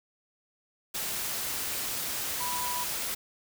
sine tone in noise, 982 Hz, B5, 10 cents flat, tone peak -33 dBFS, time 2.4-2.84 s, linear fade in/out 10 ms, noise white, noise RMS -33 dBFS, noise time 0.94-3.15 s, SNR -3 dB, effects none

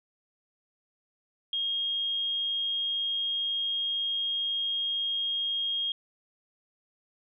sine tone, 3249 Hz, G#7, 39 cents flat, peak -27 dBFS, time 1.53-5.92 s, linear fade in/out 2 ms, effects none

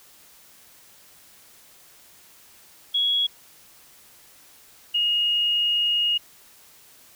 sine tone pair in turn, 3337 / 2865 Hz, G#7 / F7, +8 / +44 cents, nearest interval minor third, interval 264 cents, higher first, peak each -19 dBFS, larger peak neither, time 2.94-3.27 / 4.94-6.18 s, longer second, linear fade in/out 10 ms, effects white hiss -52 dBFS RMS until 7.15 s

